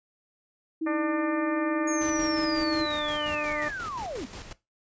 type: tone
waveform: sine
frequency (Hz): 320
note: D#4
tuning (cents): +49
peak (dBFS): -26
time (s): 0.81-2.86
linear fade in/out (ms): 10
type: harmonic tone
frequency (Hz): 299.1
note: D4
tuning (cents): +32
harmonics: 1 / 2 / 3 / 4 / 5 / 6 / 7 / 8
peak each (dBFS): -36 / -32 / -38 / -34 / -43 / -36 / -44 / -44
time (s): 0.86-3.69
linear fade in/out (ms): 10
type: linear sweep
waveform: sine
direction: down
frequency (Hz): 6645 to 209.3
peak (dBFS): -32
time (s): 1.87-4.26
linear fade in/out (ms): 10
type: noise with tremolo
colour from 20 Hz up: pink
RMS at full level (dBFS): -40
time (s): 2.01-4.53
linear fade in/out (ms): 5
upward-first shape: square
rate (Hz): 5.6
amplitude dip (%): 50
effects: noise-tail reverb RT60 0.2 s tail -17 dB re dry + resampled to 16000 Hz